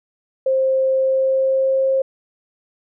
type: tone with pitch glide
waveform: sine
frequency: 528 to 533.5 Hz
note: C5 to C5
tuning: +16 to +34 cents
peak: -14 dBFS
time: 0.46-2.02 s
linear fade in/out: 5 ms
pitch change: +18 cents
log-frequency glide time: 0.94-1.88 s
effects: none